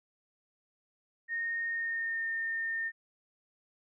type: tone with pitch glide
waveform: sine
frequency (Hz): 1847 to 1819.5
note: A#6 to A#6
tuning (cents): -16 to -42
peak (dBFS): -31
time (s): 1.28-2.92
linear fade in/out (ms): 50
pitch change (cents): -26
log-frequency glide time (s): 1.66-2.28
effects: none